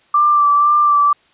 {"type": "tone with vibrato", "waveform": "sine", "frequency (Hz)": 1174.7, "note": "D6", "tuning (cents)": 0, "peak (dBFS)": -9, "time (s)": [0.14, 1.13], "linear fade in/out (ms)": 5, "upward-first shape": "sine", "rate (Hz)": 2, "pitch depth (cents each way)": 23, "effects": ["white hiss -54 dBFS RMS until 1.33 s", "resampled to 8000 Hz"]}